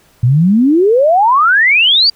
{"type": "exponential sweep", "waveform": "sine", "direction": "up", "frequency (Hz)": [114.7, 4790], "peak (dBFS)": -6, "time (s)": [0.23, 2.1], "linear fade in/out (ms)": 5, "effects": ["pink hiss -50 dBFS RMS until 2.15 s"]}